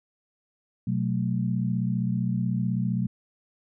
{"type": "tone cluster", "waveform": "sine", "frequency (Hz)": [125.6, 184.6, 220.3], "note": ["B2", "F#3", "A3"], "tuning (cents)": [30, -4, 2], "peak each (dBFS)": [-27, -27, -30], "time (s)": [0.87, 3.07], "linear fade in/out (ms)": 5, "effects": []}